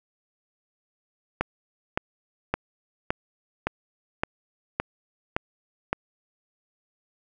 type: click train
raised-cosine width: 0.5 ms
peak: -8 dBFS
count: 9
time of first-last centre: 1.41-5.93 s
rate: 1.77 Hz
effects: none